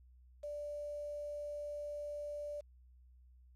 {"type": "tone with quantisation", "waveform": "sine", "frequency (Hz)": 587.3, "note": "D5", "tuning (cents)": 0, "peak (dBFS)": -40, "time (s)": [0.43, 2.61], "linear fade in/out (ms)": 10, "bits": 10, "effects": ["added 62 Hz sine -59 dBFS peak until 3.55 s", "low-pass 8000 Hz 12 dB/octave"]}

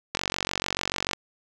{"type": "click train", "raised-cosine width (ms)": 0.2, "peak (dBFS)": -8, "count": 47, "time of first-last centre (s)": [0.15, 1.133], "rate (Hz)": 46.8, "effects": []}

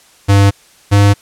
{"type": "tone pair in turn", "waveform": "square", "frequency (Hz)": [99.7, 101.15], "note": ["G2", "G#2"], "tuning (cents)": [30, -45], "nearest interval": "unison", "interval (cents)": 25, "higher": "second", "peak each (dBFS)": -6, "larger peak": "neither", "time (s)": [[0.28, 0.51], [0.91, 1.14]], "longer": "neither", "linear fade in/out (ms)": 20, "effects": ["white hiss -46 dBFS RMS until 1.21 s", "low-pass 10000 Hz 12 dB/octave"]}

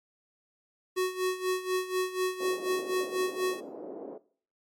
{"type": "tone with tremolo", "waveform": "square", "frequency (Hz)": 370, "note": "F#4", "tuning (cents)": 0, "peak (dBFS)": -25, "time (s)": [0.96, 3.61], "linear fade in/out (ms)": 20, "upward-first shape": "sine", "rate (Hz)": 4.1, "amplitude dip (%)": 75}
{"type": "band-pass noise", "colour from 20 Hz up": "white", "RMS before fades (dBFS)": -41, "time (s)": [2.4, 4.18], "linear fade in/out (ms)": 10, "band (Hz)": [290, 520], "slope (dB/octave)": 24}
{"effects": ["noise-tail reverb RT60 0.5 s tail -19 dB re dry", "MP3 64 kbps"]}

